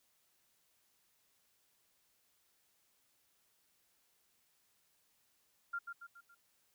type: tone with echo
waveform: sine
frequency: 1393 Hz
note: F6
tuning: 5 cents flat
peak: -36 dBFS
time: 5.73-5.79 s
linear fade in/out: 10 ms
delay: 140 ms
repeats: 4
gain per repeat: -6 dB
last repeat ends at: 6.35 s
effects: white hiss -75 dBFS RMS until 6.74 s